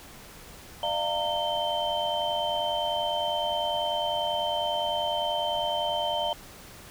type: tone cluster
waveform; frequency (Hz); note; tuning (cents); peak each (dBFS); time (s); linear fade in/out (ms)
sine; 601 / 691 / 914 / 3108; D5 / F5 / A#5 / G7; +40 / -19 / -34 / -16; -31; 0.83-6.33; 2
effects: pink hiss -47 dBFS RMS until 6.9 s